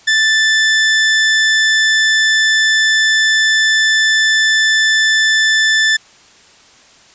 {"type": "tone", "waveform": "sawtooth", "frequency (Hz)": 1760, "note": "A6", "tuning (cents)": 0, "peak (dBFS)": -6, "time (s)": [0.07, 5.97], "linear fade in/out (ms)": 10, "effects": ["white hiss -45 dBFS RMS until 7.14 s", "resampled to 16000 Hz"]}